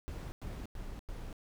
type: noise bursts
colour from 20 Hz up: brown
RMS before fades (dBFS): -42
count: 4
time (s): 0.08-1.328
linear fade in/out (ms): 0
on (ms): 240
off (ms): 96
effects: none